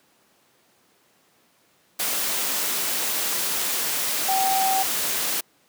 sine tone in noise, 769 Hz, G5, 33 cents flat, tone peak -20 dBFS, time 4.28-4.83 s, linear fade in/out 10 ms, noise white, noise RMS -25 dBFS, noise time 1.99-5.41 s, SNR +2 dB, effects pink hiss -61 dBFS RMS until 5.68 s + high-pass 200 Hz 12 dB/octave

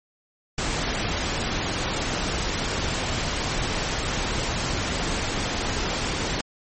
pink noise, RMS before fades -26 dBFS, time 0.58-6.41 s, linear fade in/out 2 ms, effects MP3 32 kbps

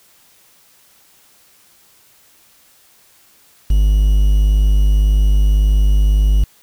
triangle tone with quantisation, 50.9 Hz, G#1, 34 cents flat, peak -7 dBFS, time 3.7-6.44 s, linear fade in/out 5 ms, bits 6, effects white hiss -51 dBFS RMS until 6.62 s

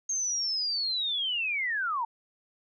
sine linear sweep, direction down, 6460 to 880 Hz, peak -27 dBFS, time 0.09-2.05 s, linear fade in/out 5 ms, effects none

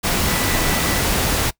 sine tone in noise, 1972 Hz, B6, 3 cents flat, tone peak -29 dBFS, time 0.27-1.03 s, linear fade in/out 20 ms, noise pink, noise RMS -19 dBFS, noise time 0.03-1.51 s, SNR -13 dB, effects noise-tail reverb RT60 0.1 s tail -21 dB re dry

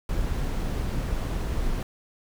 brown noise, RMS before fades -27 dBFS, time 0.09-1.83 s, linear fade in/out 2 ms, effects none

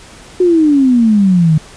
sine exponential sweep, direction down, 370 to 151.6 Hz, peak -6 dBFS, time 0.4-1.58 s, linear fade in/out 5 ms, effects pink hiss -37 dBFS RMS until 1.76 s + resampled to 22050 Hz

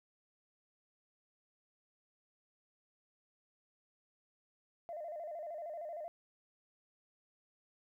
sine tone with vibrato, 644 Hz, E5, 41 cents flat, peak -40 dBFS, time 4.89-6.08 s, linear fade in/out 0 ms, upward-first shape square, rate 13 Hz, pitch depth 100 cents each way, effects tanh soft clip ceiling -36 dBFS + 13-bit

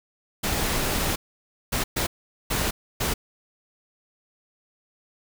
pink noise bursts at uneven times, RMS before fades -25 dBFS, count 5, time 0.43-1.16 / 1.72-1.84 / 1.96-2.07 / 2.5-2.71 / 3-3.14 s, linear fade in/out 10 ms, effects none

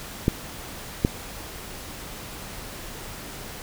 clicks, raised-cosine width 3 ms, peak -5 dBFS, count 2, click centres 0.281 / 1.049 s, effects pink hiss -38 dBFS RMS until 3.62 s

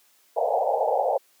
white band-pass noise, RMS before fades -23 dBFS, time 0.36-1.18 s, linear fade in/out 10 ms, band 460 to 850 Hz, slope 96 dB/octave, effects white hiss -61 dBFS RMS until 1.4 s + high-pass 300 Hz 12 dB/octave

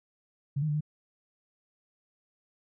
sine tone with pitch steps, 140.2 / 154.6 / 148.3 / 151.6 Hz, C#3 / D#3 / D3 / D#3, +20 / -11 / +17 / -45 cents, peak -26 dBFS, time 0.56-0.808 s, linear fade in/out 10 ms, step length 62 ms, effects none

